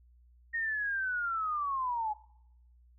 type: linear sweep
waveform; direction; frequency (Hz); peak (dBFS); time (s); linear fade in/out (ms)
sine; down; 1864.7 to 830; -30; 0.53-2.14; 20
effects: noise-tail reverb RT60 0.8 s tail -22 dB re dry + added 60 Hz sine -58 dBFS peak until 2.98 s